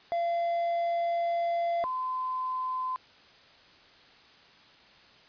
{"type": "tone pair in turn", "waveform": ["triangle", "sine"], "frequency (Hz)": [684, 1024.8], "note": ["F5", "C6"], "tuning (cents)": [-36, -36], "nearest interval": "perfect fifth", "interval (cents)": 700, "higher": "second", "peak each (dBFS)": [-24, -29], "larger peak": "first", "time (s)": [[0.12, 1.84], [1.84, 2.96]], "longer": "first", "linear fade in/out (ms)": 0, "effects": ["white hiss -56 dBFS RMS until 5.28 s", "resampled to 11025 Hz"]}